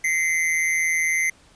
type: tone with amplitude modulation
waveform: square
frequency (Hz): 2066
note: C7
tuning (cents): -22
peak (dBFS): -17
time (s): 0.04-1.3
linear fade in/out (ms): 5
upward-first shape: sine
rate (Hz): 162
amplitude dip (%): 65
effects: pink hiss -54 dBFS RMS until 1.55 s + resampled to 22050 Hz